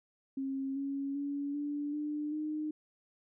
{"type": "tone with pitch steps", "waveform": "sine", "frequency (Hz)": [270, 276.8, 283.8, 290.9, 298.2, 305.7], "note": ["C#4", "C#4", "C#4", "D4", "D4", "D#4"], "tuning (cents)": [-45, -2, 41, -16, 27, -30], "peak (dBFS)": -33, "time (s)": [0.37, 2.71], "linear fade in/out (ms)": 5, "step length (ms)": 390, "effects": []}